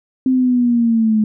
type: linear sweep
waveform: sine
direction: down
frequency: 261.6 to 212.8 Hz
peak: -11 dBFS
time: 0.26-1.24 s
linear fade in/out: 2 ms
effects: none